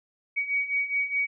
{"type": "beating tone pair", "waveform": "sine", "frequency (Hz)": [2254, 2258.8], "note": ["C#7", "C#7"], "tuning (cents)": [28, 32], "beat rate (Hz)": 4.8, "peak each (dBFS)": [-30, -26], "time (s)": [0.36, 1.27], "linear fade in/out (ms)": 20, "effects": []}